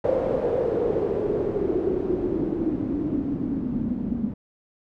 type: noise with low-pass filter sweep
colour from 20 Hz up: white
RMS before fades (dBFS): -25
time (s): 0.04-4.34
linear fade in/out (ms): 5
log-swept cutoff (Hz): 540 to 220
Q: 6.2
effects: none